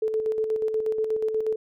sine tone with tremolo, 437.3 Hz, A4, 11 cents flat, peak -21 dBFS, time 0.02-1.56 s, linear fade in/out 5 ms, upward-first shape square, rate 8.3 Hz, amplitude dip 45%, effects none

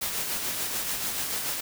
white noise with tremolo, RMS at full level -29 dBFS, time 0.01-1.61 s, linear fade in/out 10 ms, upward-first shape sine, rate 6.9 Hz, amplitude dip 35%, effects none

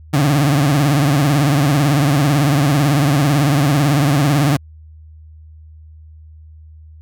30% pulse tone with vibrato, 143.3 Hz, D3, 42 cents flat, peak -9 dBFS, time 0.13-4.57 s, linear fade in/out 10 ms, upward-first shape triangle, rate 18 Hz, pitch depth 160 cents each way, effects added 78 Hz sine -37 dBFS peak until 7.01 s

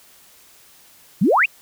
sine exponential sweep, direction up, 155.56 to 2900 Hz, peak -12 dBFS, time 1.21-1.46 s, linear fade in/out 10 ms, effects white hiss -50 dBFS RMS until 1.61 s

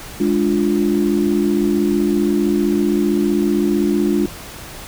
sine chord, D diminished, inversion second, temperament equal, 207.7 / 293.7 / 349.2 Hz, Ab3 / D4 / F4, 0 / 0 / 0 cents, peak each -18 dBFS, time 0.2-4.26 s, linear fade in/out 5 ms, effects pink hiss -34 dBFS RMS until 4.87 s

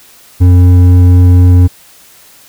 sine tone with hard clipping, 89.6 Hz, F2, 45 cents sharp, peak -3 dBFS, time 0.4-1.68 s, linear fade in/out 20 ms, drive 7 dB, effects white hiss -40 dBFS RMS until 2.48 s

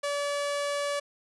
sawtooth tone, 574 Hz, D5, 40 cents flat, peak -24 dBFS, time 0.03-1 s, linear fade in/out 10 ms, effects resampled to 24000 Hz

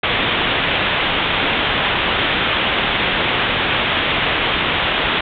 white low-pass noise, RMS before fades -18 dBFS, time 0.03-5.21 s, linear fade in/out 5 ms, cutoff 3600 Hz, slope 96 dB/octave, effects none

